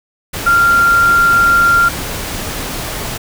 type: tone in noise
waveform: sine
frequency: 1387 Hz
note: F6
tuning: 12 cents flat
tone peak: -7 dBFS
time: 0.46-1.89 s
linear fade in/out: 10 ms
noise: pink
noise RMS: -22 dBFS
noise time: 0.33-3.18 s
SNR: +12 dB
effects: none